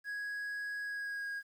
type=tone with pitch glide; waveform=triangle; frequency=1661.2 to 1636.4 Hz; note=G#6 to G#6; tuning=0 to -26 cents; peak=-35 dBFS; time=0.04-1.43 s; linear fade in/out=50 ms; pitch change=-26 cents; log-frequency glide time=0.82-1.29 s; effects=11-bit